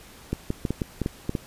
clicks, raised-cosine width 3 ms, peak -12 dBFS, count 9, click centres 0.33 / 0.504 / 0.652 / 0.706 / 0.818 / 1.017 / 1.061 / 1.294 / 1.352 s, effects pink hiss -48 dBFS RMS until 1.46 s + resampled to 32000 Hz

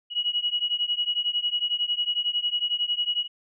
sine beating tone pair, 2907 / 2918 Hz, F#7 / F#7, -31 / -25 cents, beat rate 11 Hz, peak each -26 / -27 dBFS, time 0.1-3.28 s, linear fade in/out 50 ms, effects none

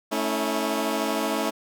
15% pulse chord, A major, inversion none, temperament equal with one note detuned, 220 / 277.2 / 323.4 Hz, A3 / C#4 / E4, 0 / 0 / -33 cents, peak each -22 dBFS, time 0.11-1.51 s, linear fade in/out 20 ms, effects none

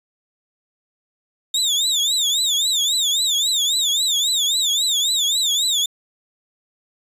30% pulse tone with vibrato, 3637 Hz, A#7, 43 cents flat, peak -14 dBFS, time 1.54-5.86 s, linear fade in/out 5 ms, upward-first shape triangle, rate 3.7 Hz, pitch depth 190 cents each way, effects resampled to 32000 Hz

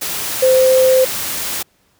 sine tone in noise, 518 Hz, C5, 17 cents flat, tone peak -8 dBFS, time 0.42-1.05 s, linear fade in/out 10 ms, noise white, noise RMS -22 dBFS, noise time 0.01-1.63 s, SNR +11 dB, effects pink hiss -58 dBFS RMS until 1.99 s + high-pass 60 Hz 12 dB/octave

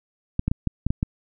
clicks, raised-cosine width 5 ms, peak -9 dBFS, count 7, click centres 0.394 / 0.48 / 0.515 / 0.673 / 0.866 / 0.905 / 1.029 s, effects none

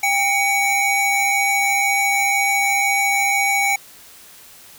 square tone pair together, 795 / 2249 Hz, G5 / C#7, +24 / +24 cents, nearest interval octave + tritone, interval 1800 cents, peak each -21 / -18 dBFS, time 0.03-3.76 s, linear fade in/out 5 ms, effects white hiss -44 dBFS RMS until 4.78 s

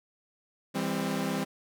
sawtooth chord, C major, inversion first, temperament equal with one note detuned, 164.81 / 199.65 / 261.6 Hz, E3 / G3 / C4, 0 / +32 / 0 cents, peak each -31 / -28 / -29 dBFS, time 0.74-1.45 s, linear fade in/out 20 ms, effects none

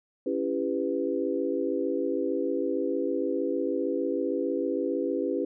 sine chord, C# half-diminished seventh, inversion none, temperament just, 277.2 / 332.6 / 399.1 / 498.9 Hz, C#4 / E4 / G4 / B4, 0 / +16 / +31 / +17 cents, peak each -31 dBFS, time 0.26-5.45 s, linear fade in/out 5 ms, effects none

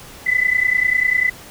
sine tone pair together, 1989.9 / 2020 Hz, B6 / B6, +13 / +39 cents, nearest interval unison, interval 26 cents, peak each -17 dBFS, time 0.26-1.3 s, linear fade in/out 10 ms, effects pink hiss -39 dBFS RMS until 1.5 s

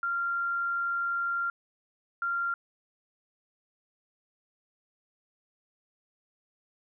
sine tone pair in turn, 1386 / 1386 Hz, F6 / F6, -14 / -14 cents, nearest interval unison, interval 0 cents, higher neither, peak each -27 dBFS, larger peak neither, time 0.03-1.5 / 2.22-2.54 s, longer first, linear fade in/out 2 ms, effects none

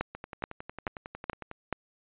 two click trains, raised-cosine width 0.5 ms, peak -14 / -24 dBFS, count 5 / 16, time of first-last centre 0.01-1.727 / 0.15-1.514 s, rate 2.33 / 11 Hz, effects resampled to 8000 Hz

